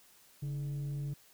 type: tone with frequency modulation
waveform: sine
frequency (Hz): 142.2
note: C#3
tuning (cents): +45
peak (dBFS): -32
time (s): 0.42-1.14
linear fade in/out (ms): 10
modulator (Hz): 175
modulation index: 0.23
effects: tanh soft clip ceiling -33 dBFS + white hiss -62 dBFS RMS until 1.33 s

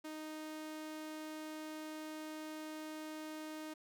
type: tone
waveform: sawtooth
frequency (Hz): 310.3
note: D#4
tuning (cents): -5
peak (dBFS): -40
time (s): 0.04-3.74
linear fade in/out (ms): 10
effects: none

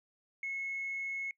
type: tone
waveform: sine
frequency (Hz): 2183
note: C#7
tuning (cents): -27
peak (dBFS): -34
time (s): 0.43-1.31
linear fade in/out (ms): 2
effects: noise-tail reverb RT60 0.1 s tail -22 dB re dry + tanh soft clip ceiling -30 dBFS

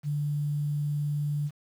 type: tone with quantisation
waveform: sine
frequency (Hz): 146.83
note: D3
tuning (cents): 0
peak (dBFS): -26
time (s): 0.03-1.51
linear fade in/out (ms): 50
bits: 9
effects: none

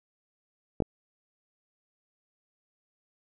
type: clicks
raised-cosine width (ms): 2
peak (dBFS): -12 / -16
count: 2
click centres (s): 0.803 / 0.822
effects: none

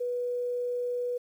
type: tone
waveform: sine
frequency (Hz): 489.7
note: B4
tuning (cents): -15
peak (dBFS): -28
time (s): 0-1.18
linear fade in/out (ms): 10
effects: 10-bit

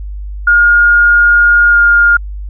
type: tone with pitch glide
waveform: sine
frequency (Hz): 1423 to 1413.2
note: F6 to F6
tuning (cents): +32 to +20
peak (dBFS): -4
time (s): 0.47-2.17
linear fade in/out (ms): 5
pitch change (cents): -12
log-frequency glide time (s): 1.71-1.76
effects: added 50 Hz sine -20 dBFS peak until 2.49 s

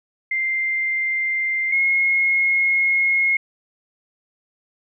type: tone pair in turn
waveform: sine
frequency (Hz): 2093 / 2159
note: C7 / C#7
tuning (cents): 0 / -46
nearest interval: minor second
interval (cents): 54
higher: second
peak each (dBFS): -19 / -15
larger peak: second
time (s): 0.31-1.72 / 1.72-3.37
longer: second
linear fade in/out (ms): 5
effects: none

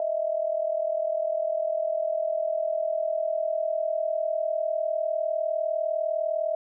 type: tone pair together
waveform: sine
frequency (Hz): 622.3 / 662.2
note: D#5 / E5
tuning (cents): 0 / +8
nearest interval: minor second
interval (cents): 108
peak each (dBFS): -27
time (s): 0-6.55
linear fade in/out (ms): 2
effects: none

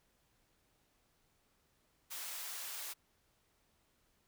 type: high-pass noise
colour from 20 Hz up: white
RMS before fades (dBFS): -44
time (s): 2.1-2.94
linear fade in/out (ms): 20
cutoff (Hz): 670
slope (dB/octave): 12
effects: pink hiss -75 dBFS RMS until 4.27 s

